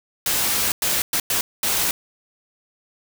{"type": "noise bursts at uneven times", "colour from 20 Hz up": "white", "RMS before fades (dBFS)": -21, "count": 5, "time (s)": [[0.26, 0.72], [0.82, 1.02], [1.13, 1.2], [1.3, 1.41], [1.63, 1.91]], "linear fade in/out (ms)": 2, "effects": []}